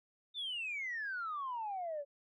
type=exponential sweep; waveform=sine; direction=down; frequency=3634 to 554.4 Hz; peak=-36 dBFS; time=0.34-2.05 s; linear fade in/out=50 ms; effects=tanh soft clip ceiling -33 dBFS